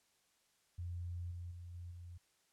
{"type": "tone with level steps", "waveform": "sine", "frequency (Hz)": 87.31, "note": "F2", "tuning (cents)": 0, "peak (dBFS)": [-40, -43, -47, -45, -48], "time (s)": [0.78, 2.18], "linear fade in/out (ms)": 10, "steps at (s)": [1.31, 1.51, 1.74, 1.91], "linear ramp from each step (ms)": 5, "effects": ["white hiss -75 dBFS RMS until 2.52 s", "low-pass 10000 Hz 12 dB/octave"]}